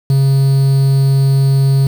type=tone with quantisation; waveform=triangle; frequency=136.3 Hz; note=C#3; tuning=29 cents flat; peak=-6 dBFS; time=0.1-1.87 s; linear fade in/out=2 ms; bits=5; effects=none